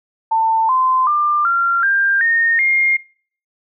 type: tone with pitch steps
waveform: sine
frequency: 894 / 1032.9 / 1193.3 / 1378.7 / 1592.9 / 1840.4 / 2126 Hz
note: A5 / C6 / D6 / F6 / G6 / A#6 / C7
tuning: +27 / -23 / +27 / -23 / +27 / -23 / +27 cents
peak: -12 dBFS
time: 0.31-2.97 s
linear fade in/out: 10 ms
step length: 380 ms
effects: noise-tail reverb RT60 0.5 s tail -22 dB re dry